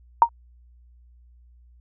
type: tone with exponential decay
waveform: sine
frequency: 932.3 Hz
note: A#5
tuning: in tune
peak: -5 dBFS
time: 0.22-0.29 s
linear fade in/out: 1 ms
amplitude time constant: 15 ms
effects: added 60 Hz sine -50 dBFS peak until 1.8 s